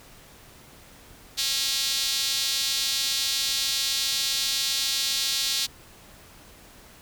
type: tone with high-pass filter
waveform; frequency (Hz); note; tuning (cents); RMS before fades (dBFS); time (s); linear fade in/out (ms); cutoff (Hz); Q
sawtooth; 272.5; C#4; -29; -26; 1.37-5.67; 20; 4000; 2.3
effects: pink hiss -50 dBFS RMS until 7.01 s